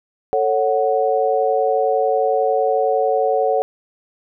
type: chord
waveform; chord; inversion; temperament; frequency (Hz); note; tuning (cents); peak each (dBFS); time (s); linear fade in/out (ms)
sine; F# minor; first; just; 444 / 555 / 740; A4 / C#5 / F#5; +16 / +2 / 0; -19; 0.33-3.62; 0
effects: none